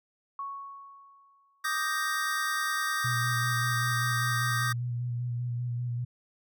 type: tone with exponential decay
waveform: sine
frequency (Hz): 1108.7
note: C#6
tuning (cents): 0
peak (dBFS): -32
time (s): 0.39-1.77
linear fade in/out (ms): 2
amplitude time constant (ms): 300
type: chord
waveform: square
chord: Eb major seventh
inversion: third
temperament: equal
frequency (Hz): 1174.7 / 1244.5 / 1568 / 1864.7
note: D6 / Eb6 / G6 / Bb6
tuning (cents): 0 / 0 / 0 / 0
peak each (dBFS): -37 / -34 / -33 / -34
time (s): 1.64-4.73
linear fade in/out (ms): 10
type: tone with vibrato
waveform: sine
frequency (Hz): 121.2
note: B2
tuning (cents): -32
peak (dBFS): -29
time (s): 3.04-6.05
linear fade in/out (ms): 10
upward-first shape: square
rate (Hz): 5.1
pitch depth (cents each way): 21
effects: none